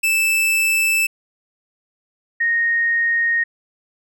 45% pulse / sine tone pair in turn, 2637 / 1860 Hz, E7 / A#6, 0 / -4 cents, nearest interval tritone, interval 604 cents, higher first, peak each -15 dBFS, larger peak neither, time 0.03-1.07 / 2.4-3.44 s, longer neither, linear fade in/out 10 ms, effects none

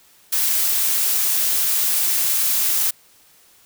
blue noise, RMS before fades -19 dBFS, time 0.32-2.91 s, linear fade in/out 10 ms, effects white hiss -53 dBFS RMS until 3.65 s

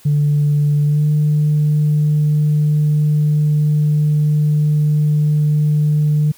sine tone with pitch glide, 146.83 to 150.26 Hz, D3 to D3, 0 to +40 cents, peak -10 dBFS, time 0.05-6.32 s, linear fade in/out 10 ms, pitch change +40 cents, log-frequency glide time 0.84-1.06 s, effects tanh soft clip ceiling -8 dBFS + white hiss -47 dBFS RMS until 6.37 s

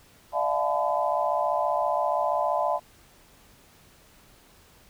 sine tone cluster, 593 / 659 / 714 / 860 / 1011 Hz, D5 / E5 / F5 / A5 / B5, +17 / -1 / +38 / -40 / +40 cents, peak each -29 dBFS, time 0.32-2.8 s, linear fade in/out 50 ms, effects pink hiss -56 dBFS RMS until 4.89 s

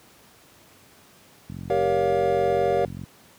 click train, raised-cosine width 5 ms, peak -21 dBFS, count 70, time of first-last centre 1.5-3.037 s, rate 44.9 Hz
triangle chord, G half-diminished seventh, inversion none, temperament just, 392 / 470.4 / 564.5 / 705.6 Hz, G4 / Bb4 / Db5 / F5, 0 / +16 / +31 / +18 cents, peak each -23 dBFS, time 1.7-2.85 s, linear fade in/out 2 ms
effects pink hiss -53 dBFS RMS until 3.38 s + high-pass 100 Hz 12 dB/octave

